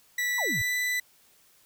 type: tone with pitch glide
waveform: 40% pulse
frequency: 1959 to 1987.5 Hz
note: B6 to B6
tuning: -15 to +10 cents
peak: -25 dBFS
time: 0.18-1 s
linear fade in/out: 5 ms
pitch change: +25 cents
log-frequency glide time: 0.3-0.76 s
type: exponential sweep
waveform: sine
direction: down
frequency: 1052 to 91 Hz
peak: -31 dBFS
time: 0.38-0.62 s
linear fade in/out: 5 ms
effects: white hiss -61 dBFS RMS until 1.65 s